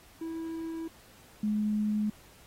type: tone pair in turn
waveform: triangle / sine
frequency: 326.8 / 211.3 Hz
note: E4 / G#3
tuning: -15 / +30 cents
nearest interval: minor sixth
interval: 755 cents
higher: first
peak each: -32 / -26 dBFS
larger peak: second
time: 0.21-0.88 / 1.43-2.1 s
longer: neither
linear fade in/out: 5 ms
effects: pink hiss -57 dBFS RMS until 2.46 s + AAC 48 kbps